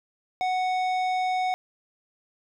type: tone with tanh clipping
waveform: sine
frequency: 740 Hz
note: F#5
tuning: in tune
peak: -25 dBFS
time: 0.41-1.54 s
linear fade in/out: 0 ms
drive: 13 dB
effects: none